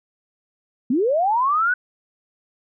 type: linear sweep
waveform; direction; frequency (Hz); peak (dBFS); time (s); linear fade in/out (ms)
sine; up; 223.1 to 1509; -16; 0.9-1.74; 5
effects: none